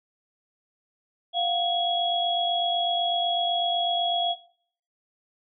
sine tone cluster, 695 / 743 / 3328 Hz, F5 / F#5 / G#7, -9 / +7 / +3 cents, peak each -25 / -34 / -25 dBFS, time 1.33-4.36 s, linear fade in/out 50 ms, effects noise-tail reverb RT60 0.6 s tail -19 dB re dry

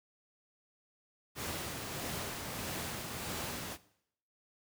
pink noise with tremolo, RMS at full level -38 dBFS, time 1.35-3.78 s, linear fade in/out 50 ms, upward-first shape sine, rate 1.6 Hz, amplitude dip 30%, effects noise-tail reverb RT60 0.7 s tail -18 dB re dry + high-pass 80 Hz 12 dB/octave

